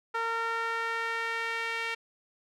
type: tone with band-pass filter sweep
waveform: sawtooth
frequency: 457.8 Hz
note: A#4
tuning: 31 cents flat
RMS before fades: -32 dBFS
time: 0.14-1.95 s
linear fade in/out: 10 ms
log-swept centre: 1300 to 2300 Hz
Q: 2.1
effects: none